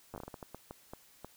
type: slowing click train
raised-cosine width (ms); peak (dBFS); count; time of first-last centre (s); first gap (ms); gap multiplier
1; -29; 13; 0.14-1.246; 9; 1.38
effects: white hiss -62 dBFS RMS until 1.36 s